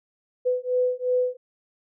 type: beating tone pair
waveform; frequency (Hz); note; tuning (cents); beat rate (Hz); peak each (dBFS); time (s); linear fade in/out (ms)
sine; 499.3 / 502.1; B4 / B4; +19 / +29; 2.8; -24; 0.45-1.37; 20
effects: none